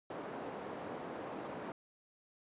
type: band-pass noise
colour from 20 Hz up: white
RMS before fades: -44 dBFS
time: 0.1-1.72 s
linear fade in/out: 2 ms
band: 200 to 700 Hz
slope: 12 dB/octave
effects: resampled to 8000 Hz